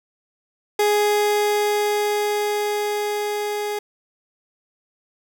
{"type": "tone with level ramp", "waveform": "30% pulse", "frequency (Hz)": 415.8, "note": "G#4", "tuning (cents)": 2, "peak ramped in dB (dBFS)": [-13, -21], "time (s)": [0.79, 3.79], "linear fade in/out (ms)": 5, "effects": []}